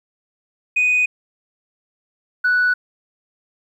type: tone pair in turn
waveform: sine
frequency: 2489 / 1480 Hz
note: D#7 / F#6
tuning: 0 / 0 cents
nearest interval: major sixth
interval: 900 cents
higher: first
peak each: -12 dBFS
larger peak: neither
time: 0.76-1.06 / 2.44-2.74 s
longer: neither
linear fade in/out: 10 ms
effects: tanh soft clip ceiling -11 dBFS + 9-bit